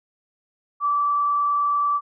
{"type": "tone with frequency modulation", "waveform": "sine", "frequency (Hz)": 1160, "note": "D6", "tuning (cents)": -22, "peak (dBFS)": -18, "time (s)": [0.8, 2.01], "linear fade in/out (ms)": 50, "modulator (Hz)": 29.3, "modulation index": 0.36, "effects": []}